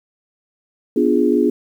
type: chord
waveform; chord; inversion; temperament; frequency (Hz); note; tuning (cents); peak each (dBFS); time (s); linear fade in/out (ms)
sine; B diminished seventh; none; equal; 246.9 / 293.7 / 349.2 / 415.3; B3 / D4 / F4 / Ab4; 0 / 0 / 0 / 0; -18; 0.96-1.5; 5
effects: 8-bit